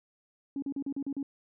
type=tone bursts; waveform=sine; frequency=277.7 Hz; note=C#4; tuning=3 cents sharp; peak=-30 dBFS; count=7; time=0.56-1.229 s; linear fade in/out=2 ms; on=63 ms; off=38 ms; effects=tanh soft clip ceiling -26 dBFS